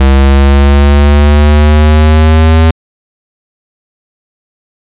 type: exponential sweep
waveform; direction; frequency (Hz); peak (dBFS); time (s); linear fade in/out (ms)
square; up; 67 to 81; -3; 0-2.71; 5
effects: resampled to 8000 Hz